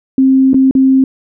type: tone with dropouts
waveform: sine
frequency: 265 Hz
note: C4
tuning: 22 cents sharp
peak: -5 dBFS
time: 0.18-1.04 s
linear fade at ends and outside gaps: 2 ms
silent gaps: 0.533-0.543 / 0.711-0.751 s
effects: none